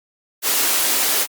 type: high-pass noise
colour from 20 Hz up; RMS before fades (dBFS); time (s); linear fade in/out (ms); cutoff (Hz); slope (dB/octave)
white; -18; 0.42-1.27; 50; 250; 24
effects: Opus 48 kbps